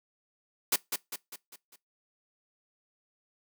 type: noise with echo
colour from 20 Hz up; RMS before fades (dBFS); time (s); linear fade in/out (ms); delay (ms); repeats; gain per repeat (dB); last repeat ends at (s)
white; -25; 0.72-0.76; 5; 200; 5; -6; 1.76
effects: noise-tail reverb RT60 0.2 s tail -22 dB re dry + high-pass 200 Hz 12 dB/octave